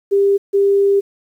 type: tone pair in turn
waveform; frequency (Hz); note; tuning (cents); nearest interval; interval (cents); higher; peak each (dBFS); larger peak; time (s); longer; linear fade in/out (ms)
sine; 398 / 398; G4 / G4; +26 / +26; unison; 0; neither; -10; neither; 0.11-0.38 / 0.53-1.01; second; 20
effects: 8-bit